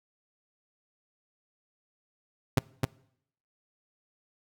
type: tone with echo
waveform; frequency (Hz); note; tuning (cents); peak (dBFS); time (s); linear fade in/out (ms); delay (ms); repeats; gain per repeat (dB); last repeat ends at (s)
sawtooth; 131.7; C3; +12; -15; 2.57-2.59; 5; 260; 1; -3; 2.85
effects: noise-tail reverb RT60 0.7 s tail -23 dB re dry